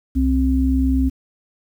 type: tone pair together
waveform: sine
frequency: 65 / 263.6 Hz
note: C2 / C4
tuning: -11 / +13 cents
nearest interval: 2 octaves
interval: 2424 cents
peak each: -17 dBFS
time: 0.15-1.1 s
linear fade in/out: 20 ms
effects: 8-bit